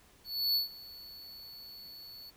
square tone with ADSR envelope, 4435 Hz, C#8, in tune, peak -26 dBFS, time 0.24-2.31 s, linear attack 310 ms, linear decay 130 ms, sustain -21 dB, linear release 21 ms, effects pink hiss -62 dBFS RMS until 2.36 s

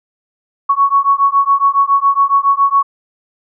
sine beating tone pair, 1108.7 / 1115.9 Hz, C#6 / C#6, 0 / +11 cents, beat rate 7.2 Hz, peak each -12 dBFS, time 0.69-2.83 s, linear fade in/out 10 ms, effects none

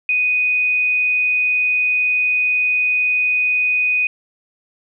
sine tone, 2489 Hz, D#7, in tune, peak -14 dBFS, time 0.09-4.07 s, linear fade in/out 2 ms, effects none

